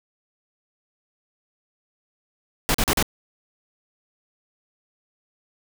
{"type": "noise bursts", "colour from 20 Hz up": "pink", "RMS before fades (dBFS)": -20, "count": 4, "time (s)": [2.69, 3.026], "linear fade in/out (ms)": 0, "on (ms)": 54, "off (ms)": 40, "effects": []}